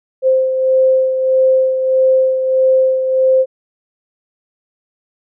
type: beating tone pair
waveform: sine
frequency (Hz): 522 / 523.6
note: C5 / C5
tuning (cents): -4 / +1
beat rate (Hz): 1.6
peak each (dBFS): -10 / -19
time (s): 0.22-3.46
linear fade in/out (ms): 50
effects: none